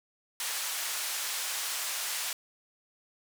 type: band-pass noise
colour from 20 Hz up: white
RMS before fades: -34 dBFS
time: 0.4-2.33 s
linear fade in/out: 2 ms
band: 840 to 11000 Hz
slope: 12 dB/octave
effects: none